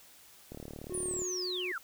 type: click train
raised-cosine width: 2 ms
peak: -30 dBFS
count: 27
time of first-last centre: 0.52-1.219 s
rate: 37.2 Hz
type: tone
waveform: triangle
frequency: 364.4 Hz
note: F#4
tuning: 26 cents flat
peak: -35 dBFS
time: 0.9-1.72 s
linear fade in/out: 5 ms
type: linear sweep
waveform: sine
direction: down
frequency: 9956 to 1261 Hz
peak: -34 dBFS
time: 0.94-1.78 s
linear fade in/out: 2 ms
effects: white hiss -57 dBFS RMS until 1.83 s